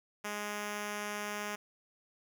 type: tone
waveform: 5% pulse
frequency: 207.7 Hz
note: G#3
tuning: in tune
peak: -25 dBFS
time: 0.24-1.56 s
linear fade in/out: 10 ms
effects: none